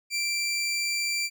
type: tone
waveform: 20% pulse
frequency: 2351 Hz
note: D7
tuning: 1 cent sharp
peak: -21 dBFS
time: 0.1-1.3 s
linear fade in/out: 50 ms
effects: none